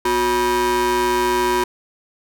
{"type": "ring-modulated tone", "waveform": "45% pulse", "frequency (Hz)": 304.7, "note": "D#4", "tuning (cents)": -36, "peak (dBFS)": -13, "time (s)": [0.05, 1.64], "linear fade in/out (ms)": 5, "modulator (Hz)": 668, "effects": []}